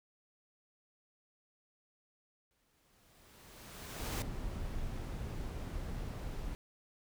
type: noise with exponential growth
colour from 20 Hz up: pink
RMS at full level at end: -39 dBFS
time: 2.51-4.22 s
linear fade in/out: 0 ms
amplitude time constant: 370 ms
type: noise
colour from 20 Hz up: brown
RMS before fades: -40 dBFS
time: 4-6.55 s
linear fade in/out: 0 ms
effects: none